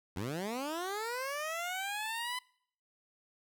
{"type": "linear sweep", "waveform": "15% pulse", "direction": "up", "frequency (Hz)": [81.6, 1012], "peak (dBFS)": -29, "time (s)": [0.16, 2.39], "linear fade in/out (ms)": 5, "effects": ["noise-tail reverb RT60 0.6 s tail -24 dB re dry"]}